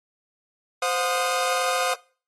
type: tone cluster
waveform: sawtooth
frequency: 519 / 721 / 1235 Hz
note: C5 / F#5 / D#6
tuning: -14 / -45 / -13 cents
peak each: -23 dBFS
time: 0.82-1.94 s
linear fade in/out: 5 ms
effects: noise-tail reverb RT60 0.4 s tail -22 dB re dry + AAC 32 kbps